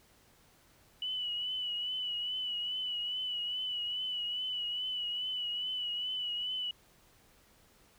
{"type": "tone with vibrato", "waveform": "sine", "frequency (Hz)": 2960, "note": "F#7", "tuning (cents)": 0, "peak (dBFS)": -33, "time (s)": [1.02, 6.71], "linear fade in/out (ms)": 2, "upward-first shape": "triangle", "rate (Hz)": 2.4, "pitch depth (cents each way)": 50, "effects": ["pink hiss -64 dBFS RMS until 7.98 s"]}